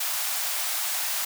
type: high-pass noise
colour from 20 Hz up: white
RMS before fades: -28 dBFS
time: 0-1.25 s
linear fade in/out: 5 ms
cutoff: 610 Hz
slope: 48 dB/octave
effects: none